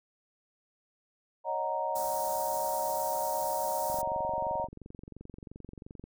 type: chord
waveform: sine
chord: D# minor seventh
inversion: third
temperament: equal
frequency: 554.4 / 622.3 / 740 / 932.3 Hz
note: C#5 / D#5 / F#5 / A#5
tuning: 0 / 0 / 0 / 0 cents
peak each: -37 / -35 / -37 / -32 dBFS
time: 1.44-4.68 s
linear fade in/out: 50 ms
type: band-stop noise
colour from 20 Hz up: white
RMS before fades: -40 dBFS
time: 1.95-4.02 s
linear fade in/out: 10 ms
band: 1300 to 5200 Hz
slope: 24 dB/octave
type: click train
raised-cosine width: 3 ms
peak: -32 dBFS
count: 50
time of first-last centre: 3.9-6.04 s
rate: 22.9 Hz
effects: none